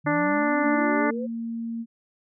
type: exponential sweep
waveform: sine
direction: up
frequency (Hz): 147.3 to 530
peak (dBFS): -30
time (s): 0.04-1.27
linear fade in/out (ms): 20
type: harmonic tone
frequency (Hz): 293.7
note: D4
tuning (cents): 0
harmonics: 1 / 2 / 3 / 4 / 5 / 6 / 7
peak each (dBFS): -24 / -27 / -29 / -30 / -31 / -32 / -32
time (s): 0.06-1.11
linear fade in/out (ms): 10
type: tone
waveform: sine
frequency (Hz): 230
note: A#3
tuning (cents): -23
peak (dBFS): -28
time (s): 0.61-1.86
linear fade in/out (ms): 50
effects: none